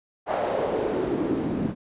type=noise with band-pass filter sweep; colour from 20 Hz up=pink; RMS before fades=-26 dBFS; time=0.26-1.75 s; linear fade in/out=50 ms; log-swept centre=700 to 220 Hz; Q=2.7; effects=resampled to 8000 Hz